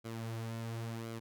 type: tone with flanger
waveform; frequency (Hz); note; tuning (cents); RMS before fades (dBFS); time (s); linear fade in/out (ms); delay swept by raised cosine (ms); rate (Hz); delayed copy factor
sawtooth; 114.1; A#2; -37; -41; 0.04-1.2; 20; 1.1 to 6.3; 0.95; -0.55
effects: none